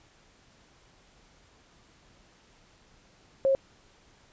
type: tone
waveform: sine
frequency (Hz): 540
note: C#5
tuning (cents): -45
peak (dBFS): -20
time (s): 3.45-3.55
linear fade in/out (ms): 0
effects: pink hiss -60 dBFS RMS until 4.32 s + resampled to 16000 Hz